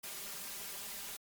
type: noise with comb filter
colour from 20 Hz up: white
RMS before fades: -44 dBFS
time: 0.03-1.17 s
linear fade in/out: 10 ms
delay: 5 ms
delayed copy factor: +0.9
effects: MP3 96 kbps